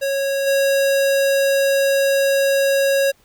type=tone with level steps; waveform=square; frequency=550 Hz; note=C#5; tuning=14 cents flat; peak=-19 / -15 dBFS; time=0.01-3.12 s; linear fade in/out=20 ms; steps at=0.46 s; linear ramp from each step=20 ms; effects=pink hiss -57 dBFS RMS until 3.24 s